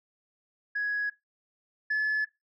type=tone pair in turn; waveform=sine; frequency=1670 / 1720.9 Hz; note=G#6 / A6; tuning=+9 / -39 cents; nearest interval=minor second; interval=52 cents; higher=second; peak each=-26 / -22 dBFS; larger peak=second; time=0.75-1.1 / 1.9-2.25 s; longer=neither; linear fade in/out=10 ms; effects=noise-tail reverb RT60 0.2 s tail -20 dB re dry + tanh soft clip ceiling -23 dBFS